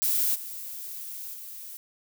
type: noise with level steps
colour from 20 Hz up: violet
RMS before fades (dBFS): -25 / -38 / -41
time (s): 0.02-1.77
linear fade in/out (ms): 0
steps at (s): 0.34 / 1.33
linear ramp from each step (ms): 20
effects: none